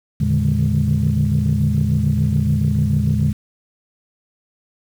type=tone cluster; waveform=sine; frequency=84.9 / 115.9 / 143.7 / 150.6 / 207 Hz; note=F2 / A#2 / D3 / D3 / G#3; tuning=-48 / -10 / -37 / +44 / -5 cents; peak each=-20 dBFS; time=0.2-3.33 s; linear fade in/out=10 ms; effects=tanh soft clip ceiling -7 dBFS + 7-bit